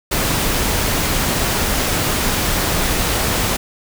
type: noise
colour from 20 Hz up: pink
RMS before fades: -18 dBFS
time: 0.11-3.57 s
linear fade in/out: 10 ms
effects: none